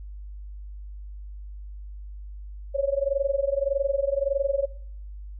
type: tone with amplitude modulation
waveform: sine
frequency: 554.4 Hz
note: C#5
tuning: in tune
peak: -18 dBFS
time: 2.74-4.67 s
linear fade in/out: 20 ms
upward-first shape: sine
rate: 21.7 Hz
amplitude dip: 90%
effects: noise-tail reverb RT60 0.6 s tail -19 dB re dry + added 50 Hz sine -36 dBFS peak until 5.39 s